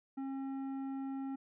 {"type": "tone with tanh clipping", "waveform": "triangle", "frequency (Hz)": 270, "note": "C#4", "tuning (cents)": -45, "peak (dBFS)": -39, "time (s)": [0.17, 1.36], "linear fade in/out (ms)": 10, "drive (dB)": 14, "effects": []}